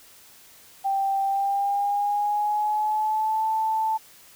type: tone with pitch glide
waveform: sine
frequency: 784 to 880 Hz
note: G5 to A5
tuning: 0 to 0 cents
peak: -21 dBFS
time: 0.84-3.98 s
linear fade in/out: 20 ms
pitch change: +200 cents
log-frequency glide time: 1.23-3.46 s
effects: white hiss -51 dBFS RMS until 4.35 s